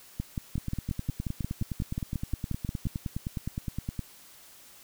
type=two click trains; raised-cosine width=5 ms; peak=-18 / -19 dBFS; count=16 / 34; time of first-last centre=0.2-2.869 / 0.58-3.993 s; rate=5.62 / 9.67 Hz; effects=white hiss -53 dBFS RMS until 4.83 s